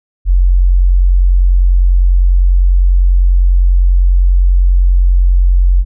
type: tone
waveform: sine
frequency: 45.03 Hz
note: F#1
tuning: 46 cents flat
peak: -5 dBFS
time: 0.25-5.85 s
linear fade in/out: 50 ms
effects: none